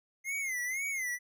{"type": "tone with vibrato", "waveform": "square", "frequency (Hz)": 2093, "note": "C7", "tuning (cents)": 0, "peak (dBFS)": -33, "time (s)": [0.24, 1.19], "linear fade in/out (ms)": 50, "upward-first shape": "sine", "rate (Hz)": 2, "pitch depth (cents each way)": 130, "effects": []}